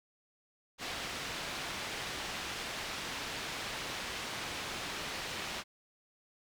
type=low-pass noise; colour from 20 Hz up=white; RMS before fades=-40 dBFS; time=0.78-5.64 s; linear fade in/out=50 ms; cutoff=3800 Hz; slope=12 dB/octave; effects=none